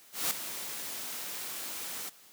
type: noise with ADSR envelope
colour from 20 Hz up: white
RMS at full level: -28 dBFS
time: 0.12-2.1 s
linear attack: 190 ms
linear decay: 3 ms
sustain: -11 dB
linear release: 16 ms
effects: white hiss -57 dBFS RMS until 2.32 s + high-pass 150 Hz 12 dB/octave